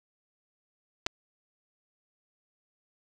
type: clicks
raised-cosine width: 0.2 ms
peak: -12 dBFS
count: 2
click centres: 1.064 / 1.067 s
effects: none